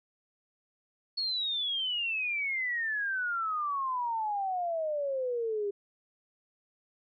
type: exponential sweep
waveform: sine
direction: down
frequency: 4388 to 397.5 Hz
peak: -29 dBFS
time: 1.17-5.71 s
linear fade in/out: 10 ms
effects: none